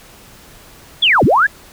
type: linear two-way sweep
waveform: sine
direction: down then up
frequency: 3569 to 80.8 to 1767 Hz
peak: -8 dBFS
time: 1.02-1.47 s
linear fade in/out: 10 ms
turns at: 1.24 s
effects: pink hiss -42 dBFS RMS until 1.72 s